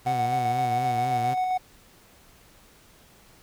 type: tone with vibrato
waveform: sawtooth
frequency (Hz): 123.47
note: B2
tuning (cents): 0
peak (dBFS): -26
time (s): 0.05-1.35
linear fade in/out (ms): 20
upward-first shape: triangle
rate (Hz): 4.1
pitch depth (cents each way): 130
type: tone with tremolo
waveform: triangle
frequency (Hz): 740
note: F#5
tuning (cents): 0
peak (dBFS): -20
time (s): 0.06-1.58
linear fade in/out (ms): 10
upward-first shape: square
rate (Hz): 7.6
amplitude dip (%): 25
effects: pink hiss -55 dBFS RMS until 3.42 s